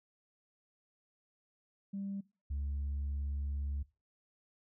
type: tone pair in turn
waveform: sine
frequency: 197.6 / 70.69 Hz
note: G3 / C#2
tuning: +14 / +34 cents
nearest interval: octave + tritone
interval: 1780 cents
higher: first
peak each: -36 / -32 dBFS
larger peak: second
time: 1.93-2.21 / 2.5-3.83 s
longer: second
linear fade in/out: 10 ms
effects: noise-tail reverb RT60 0.3 s tail -22 dB re dry + tanh soft clip ceiling -32 dBFS